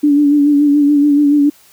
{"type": "tone with vibrato", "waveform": "sine", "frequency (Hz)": 289.9, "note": "D4", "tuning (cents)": -22, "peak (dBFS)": -7, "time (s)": [0.03, 1.5], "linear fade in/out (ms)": 10, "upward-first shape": "sine", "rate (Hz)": 7, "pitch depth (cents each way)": 38, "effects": ["white hiss -47 dBFS RMS until 1.72 s", "high-pass 60 Hz 12 dB/octave"]}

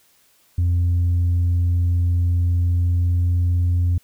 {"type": "tone with pitch glide", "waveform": "sine", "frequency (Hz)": [87.31, 87.82], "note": ["F2", "F2"], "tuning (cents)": [0, 10], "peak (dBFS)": -13, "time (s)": [0.58, 3.98], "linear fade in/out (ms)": 5, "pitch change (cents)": 10, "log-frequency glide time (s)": [2.63, 3.35], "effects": ["tanh soft clip ceiling -14 dBFS", "white hiss -58 dBFS RMS until 4.03 s"]}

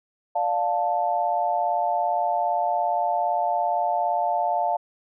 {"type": "chord", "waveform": "sine", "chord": "D minor", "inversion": "none", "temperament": "just", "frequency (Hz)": [587.3, 704.8, 881], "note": ["D5", "F5", "A5"], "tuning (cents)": [0, 16, 2], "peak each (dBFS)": [-29, -23, -25], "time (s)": [0.35, 4.77], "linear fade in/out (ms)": 10, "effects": []}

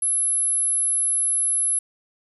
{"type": "tone", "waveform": "sine", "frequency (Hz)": 11000, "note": "F9", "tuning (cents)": -27, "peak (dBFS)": -16, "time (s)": [0.02, 1.79], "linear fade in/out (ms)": 5, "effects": ["tanh soft clip ceiling -18 dBFS", "9-bit"]}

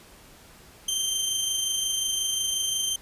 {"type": "tone with amplitude modulation", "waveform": "20% pulse", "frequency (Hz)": 3136, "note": "G7", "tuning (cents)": 0, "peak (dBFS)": -18, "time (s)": [0.88, 2.96], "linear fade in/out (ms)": 5, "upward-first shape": "sine", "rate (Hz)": 25.6, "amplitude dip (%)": 35, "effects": ["pink hiss -51 dBFS RMS until 3.01 s", "resampled to 32000 Hz"]}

